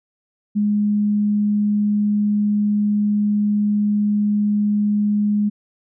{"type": "tone", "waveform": "sine", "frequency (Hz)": 207.7, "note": "G#3", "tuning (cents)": 0, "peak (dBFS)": -15, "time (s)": [0.55, 5.5], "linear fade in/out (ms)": 20, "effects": []}